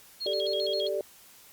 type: tone with vibrato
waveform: sine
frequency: 3747 Hz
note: A#7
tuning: 8 cents sharp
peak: -31 dBFS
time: 0.2-0.89 s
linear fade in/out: 20 ms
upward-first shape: square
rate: 7.5 Hz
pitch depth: 230 cents each way
type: chord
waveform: sine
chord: G suspended second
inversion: none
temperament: equal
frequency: 392 / 440 / 587.3 Hz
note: G4 / A4 / D5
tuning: 0 / 0 / 0 cents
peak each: -32 / -34 / -30 dBFS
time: 0.26-1.01 s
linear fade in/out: 2 ms
effects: white hiss -54 dBFS RMS until 1.52 s + Opus 48 kbps